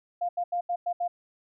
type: tone bursts at uneven times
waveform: sine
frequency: 702 Hz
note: F5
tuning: 9 cents sharp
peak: -25 dBFS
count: 6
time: 0.21-0.29 / 0.37-0.44 / 0.52-0.61 / 0.69-0.76 / 0.86-0.93 / 1-1.08 s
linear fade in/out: 10 ms
effects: none